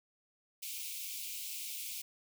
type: high-pass noise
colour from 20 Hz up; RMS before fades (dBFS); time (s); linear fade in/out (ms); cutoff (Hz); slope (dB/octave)
white; -42; 0.62-2.02; 10; 2200; 96
effects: none